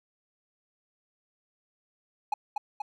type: tone with echo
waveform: triangle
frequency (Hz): 838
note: G#5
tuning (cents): +15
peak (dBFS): -22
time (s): 2.32-2.34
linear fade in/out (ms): 5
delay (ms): 240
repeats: 2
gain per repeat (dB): -3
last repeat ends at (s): 2.82
effects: none